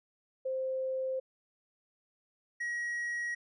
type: tone pair in turn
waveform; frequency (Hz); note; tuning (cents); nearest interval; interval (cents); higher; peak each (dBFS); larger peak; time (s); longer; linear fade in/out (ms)
sine / triangle; 523.3 / 1902.9; C5 / A#6; 0 / +35; octave + minor seventh; 2235; second; -31 / -31; neither; 0.45-1.2 / 2.6-3.35; neither; 10
effects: resampled to 22050 Hz